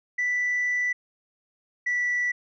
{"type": "tone pair in turn", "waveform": "sine", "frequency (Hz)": [1975.5, 1960.7], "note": ["B6", "B6"], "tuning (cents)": [0, -13], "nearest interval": "unison", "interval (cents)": 13, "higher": "first", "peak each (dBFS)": -21, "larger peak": "neither", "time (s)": [[0.18, 0.93], [1.86, 2.32]], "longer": "first", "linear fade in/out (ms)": 10, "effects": ["tanh soft clip ceiling -20 dBFS"]}